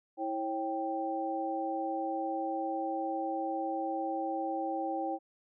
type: tone cluster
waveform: sine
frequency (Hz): 326.3 / 544 / 784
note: E4 / C#5 / G5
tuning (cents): -18 / -33 / 0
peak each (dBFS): -36 / -38 / -34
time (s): 0.17-5.19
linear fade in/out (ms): 50
effects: none